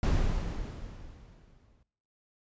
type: noise with exponential decay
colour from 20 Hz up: brown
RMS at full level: -24 dBFS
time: 0.03-1.83 s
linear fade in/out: 2 ms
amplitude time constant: 390 ms
effects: noise-tail reverb RT60 0.7 s tail -21 dB re dry + resampled to 16000 Hz